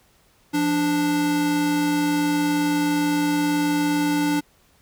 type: tone pair together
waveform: square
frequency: 172.38 / 293.7 Hz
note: F3 / D4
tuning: -22 / 0 cents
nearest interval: major sixth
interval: 922 cents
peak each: -30 / -20 dBFS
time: 0.53-4.41 s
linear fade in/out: 20 ms
effects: pink hiss -59 dBFS RMS until 4.81 s